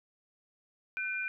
sine tone pair together, 1514 / 2403 Hz, F#6 / D7, +39 / +39 cents, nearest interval minor sixth, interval 800 cents, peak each -36 / -34 dBFS, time 0.97-1.28 s, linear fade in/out 0 ms, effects none

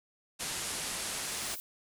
white low-pass noise, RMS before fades -37 dBFS, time 0.39-1.56 s, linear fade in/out 20 ms, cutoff 11000 Hz, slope 48 dB/octave
violet noise with exponential growth, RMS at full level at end -41 dBFS, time 0.91-1.6 s, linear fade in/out 0 ms, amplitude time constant 150 ms
effects none

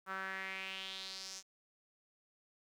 sawtooth tone with band-pass filter sweep, 190.8 Hz, G3, 47 cents flat, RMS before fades -44 dBFS, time 0.06-1.43 s, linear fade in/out 50 ms, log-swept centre 1300 to 6300 Hz, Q 3.7, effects 11-bit

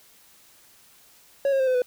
triangle tone with pitch steps, 554.4 / 539.6 / 525.1 / 511 / 497.3 Hz, C#5 / C#5 / C5 / C5 / B4, 0 / -47 / +6 / -41 / +12 cents, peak -17 dBFS, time 1.45-1.82 s, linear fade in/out 2 ms, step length 74 ms, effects white hiss -55 dBFS RMS until 1.86 s

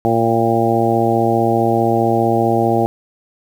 harmonic tone with a mistuned harmonic, 115.3 Hz, A#2, 19 cents flat, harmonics 1 / 2 / 3 / 4 / 5 / 6 / 7, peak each -21 / -20 / -18 / -21 / -22 / -20 / -19 dBFS, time 0.05-2.86 s, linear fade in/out 0 ms, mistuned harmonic 7, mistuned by -23 cents, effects 7-bit

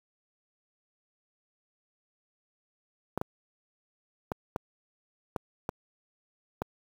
clicks, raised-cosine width 1 ms, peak -16 dBFS, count 7, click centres 3.176 / 3.214 / 4.318 / 4.561 / 5.362 / 5.691 / 6.619 s, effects high-pass 60 Hz 12 dB/octave + 7-bit

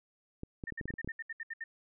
clicks, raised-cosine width 3 ms, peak -27 dBFS, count 9, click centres 0.434 / 0.638 / 0.723 / 0.812 / 0.856 / 0.905 / 0.939 / 1.046 / 1.076 s
sine tone bursts, 1816 Hz, A#6, 46 cents flat, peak -37 dBFS, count 10, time 0.67-1.64 s, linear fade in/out 5 ms, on 34 ms, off 70 ms
effects none

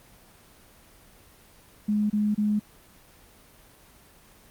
sine tone bursts, 209.6 Hz, G#3, 16 cents sharp, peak -21 dBFS, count 3, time 1.88-2.596 s, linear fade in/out 10 ms, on 220 ms, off 28 ms, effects pink hiss -54 dBFS RMS until 4.5 s + Opus 24 kbps

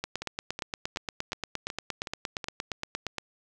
two click trains, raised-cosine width 0.2 ms, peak -14 / -18 dBFS, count 28 / 7, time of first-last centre 0.04-3.183 / 0.22-2.442 s, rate 8.59 / 2.7 Hz, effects none

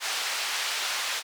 white band-pass noise, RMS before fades -30 dBFS, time 0-1.23 s, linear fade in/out 50 ms, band 850 to 4800 Hz, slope 12 dB/octave, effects none

